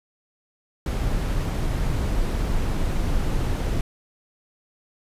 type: noise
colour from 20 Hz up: brown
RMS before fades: -23 dBFS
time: 0.86-3.81 s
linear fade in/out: 2 ms
effects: resampled to 32000 Hz